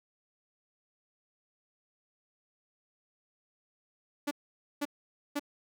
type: tone bursts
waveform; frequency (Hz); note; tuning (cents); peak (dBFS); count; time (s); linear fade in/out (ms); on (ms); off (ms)
sawtooth; 289.8; D4; -23; -26; 3; 4.27-5.396; 10; 42; 500
effects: none